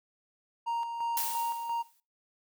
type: tone with tremolo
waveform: triangle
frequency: 932.3 Hz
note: A#5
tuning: in tune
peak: -27 dBFS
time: 0.66-1.83 s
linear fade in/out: 20 ms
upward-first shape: square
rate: 2.9 Hz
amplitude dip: 45%
type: noise with exponential decay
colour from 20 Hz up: blue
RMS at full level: -30 dBFS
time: 1.17-2 s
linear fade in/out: 1 ms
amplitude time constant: 180 ms
effects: noise-tail reverb RT60 0.3 s tail -21 dB re dry